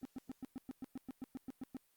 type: tone bursts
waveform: triangle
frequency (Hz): 260.1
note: C4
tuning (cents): -10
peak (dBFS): -39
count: 14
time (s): 0.03-1.768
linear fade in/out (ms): 0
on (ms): 22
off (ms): 110
effects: white hiss -74 dBFS RMS until 1.96 s + Opus 48 kbps